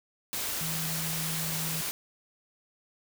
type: tone in noise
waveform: sine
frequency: 161 Hz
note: E3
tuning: 41 cents flat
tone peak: -35 dBFS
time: 0.61-1.81 s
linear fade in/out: 0 ms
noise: white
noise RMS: -33 dBFS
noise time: 0.33-1.91 s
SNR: -5 dB
effects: none